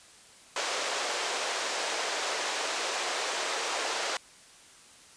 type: band-pass noise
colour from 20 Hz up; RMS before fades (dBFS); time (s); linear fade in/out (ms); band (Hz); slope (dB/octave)
pink; -32; 0.56-4.17; 2; 450 to 7700; 24
effects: white hiss -54 dBFS RMS until 5.16 s + resampled to 22050 Hz